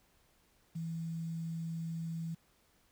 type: tone with quantisation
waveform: sine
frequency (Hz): 164.5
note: E3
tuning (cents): -3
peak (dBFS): -36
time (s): 0.75-2.35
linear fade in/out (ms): 10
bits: 10
effects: pink hiss -70 dBFS RMS until 2.91 s